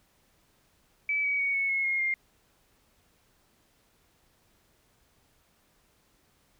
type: tone with pitch steps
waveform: sine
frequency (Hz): 2300 / 2268 / 2237 / 2206 / 2176 / 2146 / 2116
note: D7 / C#7 / C#7 / C#7 / C#7 / C7 / C7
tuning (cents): -37 / +39 / +15 / -9 / -33 / +43 / +19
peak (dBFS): -25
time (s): 1.09-2.14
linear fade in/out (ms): 2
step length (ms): 150
effects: pink hiss -67 dBFS RMS until 6.59 s